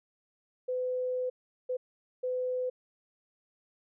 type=tone bursts at uneven times; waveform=sine; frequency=505 Hz; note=B4; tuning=39 cents sharp; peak=-29 dBFS; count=3; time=0.68-1.3 / 1.69-1.77 / 2.23-2.7 s; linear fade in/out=10 ms; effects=none